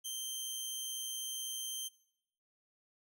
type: tone with amplitude modulation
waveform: 15% pulse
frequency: 3136 Hz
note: G7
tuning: in tune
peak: -30 dBFS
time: 0.04-1.89 s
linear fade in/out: 20 ms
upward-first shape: sine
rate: 122 Hz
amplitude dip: 30%
effects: noise-tail reverb RT60 0.8 s tail -22 dB re dry